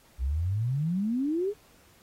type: exponential sweep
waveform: sine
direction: up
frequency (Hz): 59.9 to 430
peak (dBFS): -25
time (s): 0.18-1.54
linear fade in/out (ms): 50
effects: pink hiss -60 dBFS RMS until 2.02 s + AAC 48 kbps